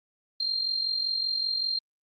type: tone with amplitude modulation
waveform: sine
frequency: 4186 Hz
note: C8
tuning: in tune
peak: -23 dBFS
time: 0.4-1.79 s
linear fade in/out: 5 ms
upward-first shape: sine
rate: 45.2 Hz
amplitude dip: 60%
effects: Opus 32 kbps